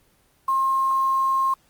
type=tone with quantisation; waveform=sine; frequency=1068 Hz; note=C6; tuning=35 cents sharp; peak=-18 dBFS; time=0.48-1.54 s; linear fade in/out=5 ms; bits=7; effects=pink hiss -61 dBFS RMS until 1.69 s + Opus 24 kbps